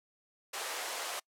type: high-pass noise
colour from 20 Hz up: pink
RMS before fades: -38 dBFS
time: 0.53-1.2 s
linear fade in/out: 10 ms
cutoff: 500 Hz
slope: 24 dB/octave
effects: noise-tail reverb RT60 0.1 s tail -26 dB re dry + low-pass 12000 Hz 12 dB/octave